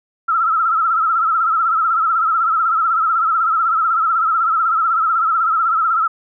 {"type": "tone with vibrato", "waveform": "sine", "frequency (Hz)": 1318.5, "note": "E6", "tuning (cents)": 0, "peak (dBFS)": -13, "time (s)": [0.28, 6.08], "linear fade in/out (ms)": 10, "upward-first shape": "triangle", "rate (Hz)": 16, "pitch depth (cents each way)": 100, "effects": []}